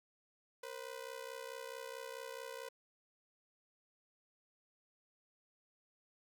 sawtooth ring-modulated tone, 498.7 Hz, B4, 17 cents sharp, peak -38 dBFS, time 0.63-2.69 s, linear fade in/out 5 ms, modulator 32.3 Hz, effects none

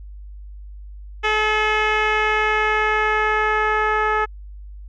10% pulse tone with low-pass filter sweep, 429 Hz, A4, 44 cents flat, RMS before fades -19 dBFS, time 1.23-4.26 s, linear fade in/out 20 ms, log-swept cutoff 3000 to 1500 Hz, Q 1.5, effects added 50 Hz sine -34 dBFS peak until 4.88 s

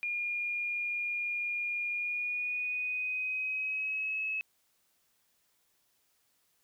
sine tone with pitch glide, 2422 to 2581 Hz, D#7 to E7, -47 to -37 cents, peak -31 dBFS, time 0.03-4.41 s, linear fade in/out 0 ms, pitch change +110 cents, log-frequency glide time 1.91-4.21 s, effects white hiss -73 dBFS RMS until 6.63 s

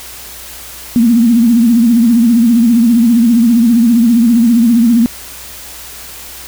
sine tone with vibrato, 233.1 Hz, A#3, in tune, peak -5 dBFS, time 0.96-5.06 s, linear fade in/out 0 ms, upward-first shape sine, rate 15 Hz, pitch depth 89 cents each way, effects added 60 Hz sine -40 dBFS peak until 6.47 s + white hiss -30 dBFS RMS until 6.47 s

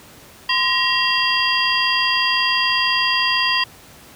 sine tone cluster, 1030 / 1896 / 2748 / 3238 / 4793 Hz, C6 / A#6 / F7 / G#7 / D8, -28 / +29 / -29 / -45 / +34 cents, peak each -22 dBFS, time 0.49-3.64 s, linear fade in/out 5 ms, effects pink hiss -44 dBFS RMS until 4.15 s + high-pass 60 Hz 12 dB/octave

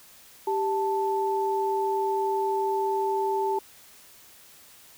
sine tone pair together, 392 / 880 Hz, G4 / A5, 0 / 0 cents, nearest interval octave + major second, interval 1400 cents, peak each -26 dBFS, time 0.47-3.59 s, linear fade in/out 5 ms, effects white hiss -52 dBFS RMS until 4.97 s

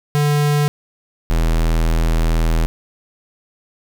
square tone pair in turn, 146.9 / 40.76 Hz, D3 / E1, +1 / -19 cents, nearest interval octave + minor seventh, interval 2220 cents, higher first, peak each -14 dBFS, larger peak neither, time 0.15-0.68 / 1.3-2.66 s, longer second, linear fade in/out 0 ms, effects none

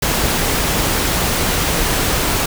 pink noise, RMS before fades -17 dBFS, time 0.02-2.46 s, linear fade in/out 5 ms, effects none

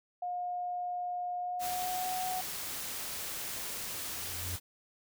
sine tone with pitch glide, 715 to 738.5 Hz, F5 to F#5, +41 to -3 cents, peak -33 dBFS, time 0.22-2.41 s, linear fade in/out 5 ms, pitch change +56 cents, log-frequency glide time 1.39-2.14 s
white noise, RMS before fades -39 dBFS, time 1.59-4.6 s, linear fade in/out 50 ms
triangle tone with exponential growth, 88.9 Hz, F2, 31 cents sharp, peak -33 dBFS, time 3.77-4.56 s, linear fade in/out 5 ms, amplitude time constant 170 ms
effects none

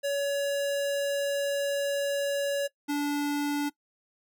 square tone pair in turn, 564 / 289.9 Hz, C#5 / D4, +30 / -22 cents, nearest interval octave, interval 1152 cents, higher first, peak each -27 dBFS, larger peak neither, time 0.03-2.68 / 2.88-3.7 s, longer first, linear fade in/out 20 ms, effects noise-tail reverb RT60 0.1 s tail -21 dB re dry

